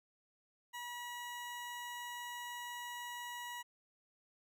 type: tone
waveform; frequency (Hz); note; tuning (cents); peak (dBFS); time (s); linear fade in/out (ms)
20% pulse; 966; B5; -39; -38; 0.73-3.63; 20
effects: none